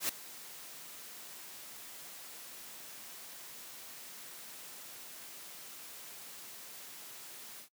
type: noise with ADSR envelope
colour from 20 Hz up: white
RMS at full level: -31 dBFS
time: 0-7.69 s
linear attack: 91 ms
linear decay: 4 ms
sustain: -18 dB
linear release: 93 ms
effects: noise-tail reverb RT60 0.1 s tail -23 dB re dry + high-pass 150 Hz 12 dB/octave